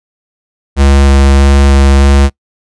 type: tone with vibrato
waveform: square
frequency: 69 Hz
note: C#2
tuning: 7 cents flat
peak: -4 dBFS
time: 0.76-2.3 s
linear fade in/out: 50 ms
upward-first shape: square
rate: 1.6 Hz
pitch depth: 8 cents each way
effects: noise-tail reverb RT60 0.1 s tail -24 dB re dry + resampled to 22050 Hz